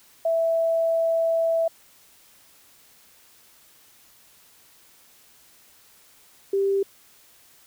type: tone pair in turn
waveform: sine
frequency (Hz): 659 / 393.4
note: E5 / G4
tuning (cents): -1 / +6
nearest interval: major sixth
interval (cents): 893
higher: first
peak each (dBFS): -19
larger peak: neither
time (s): 0.25-1.68 / 6.53-6.83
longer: first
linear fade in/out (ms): 5
effects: white hiss -55 dBFS RMS until 7.66 s